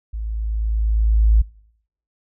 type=tone with level ramp; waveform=sine; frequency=54.3 Hz; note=A1; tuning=22 cents flat; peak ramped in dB=-24 to -9 dBFS; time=0.13-1.42 s; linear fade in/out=10 ms; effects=noise-tail reverb RT60 0.7 s tail -24 dB re dry